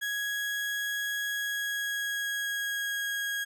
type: tone with pitch glide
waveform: 35% pulse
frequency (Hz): 1661.2 to 1643.1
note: G#6 to G#6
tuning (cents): 0 to -19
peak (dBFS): -28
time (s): 0.01-3.45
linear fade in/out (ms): 20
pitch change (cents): -19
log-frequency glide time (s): 1.28-3.06
effects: none